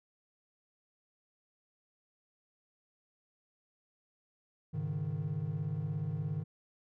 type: chord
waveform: triangle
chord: Ab suspended fourth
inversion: none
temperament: equal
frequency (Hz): 103.83 / 138.59 / 155.56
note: Ab2 / Db3 / Eb3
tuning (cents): 0 / 0 / 0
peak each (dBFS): -37 / -36 / -33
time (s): 4.73-6.44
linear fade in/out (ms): 20
effects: tanh soft clip ceiling -25 dBFS